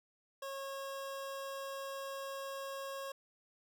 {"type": "tone", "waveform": "25% pulse", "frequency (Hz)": 546, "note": "C#5", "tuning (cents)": -26, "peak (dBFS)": -37, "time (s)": [0.42, 3.12], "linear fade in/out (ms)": 5, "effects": []}